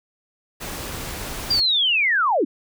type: noise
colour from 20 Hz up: pink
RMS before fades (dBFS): -31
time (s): 0.6-1.61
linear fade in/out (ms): 20
type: linear sweep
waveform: sine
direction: down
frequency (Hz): 4846 to 233.1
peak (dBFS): -16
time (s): 1.5-2.45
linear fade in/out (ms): 10
effects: none